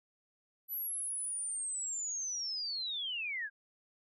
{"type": "linear sweep", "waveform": "sine", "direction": "down", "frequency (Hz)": [12000, 1569], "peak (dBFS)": -35, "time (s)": [0.68, 3.5], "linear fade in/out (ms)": 50, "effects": []}